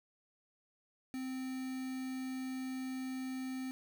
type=tone with quantisation; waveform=triangle; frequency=260 Hz; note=C4; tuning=11 cents flat; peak=-36 dBFS; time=1.14-3.71 s; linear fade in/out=0 ms; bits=8; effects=none